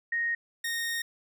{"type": "tone pair in turn", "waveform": ["sine", "sawtooth"], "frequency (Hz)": [1864.7, 1854], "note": ["A#6", "A#6"], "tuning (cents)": [0, -10], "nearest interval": "unison", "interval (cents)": 10, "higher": "first", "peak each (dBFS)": -26, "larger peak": "neither", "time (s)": [[0.12, 0.35], [0.64, 1.02]], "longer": "second", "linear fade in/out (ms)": 5, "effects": []}